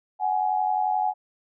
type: tone pair together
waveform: sine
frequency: 746 / 837.4 Hz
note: F#5 / G#5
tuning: +14 / +14 cents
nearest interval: major second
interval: 200 cents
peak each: -24 dBFS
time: 0.19-1.14 s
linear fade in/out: 50 ms
effects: none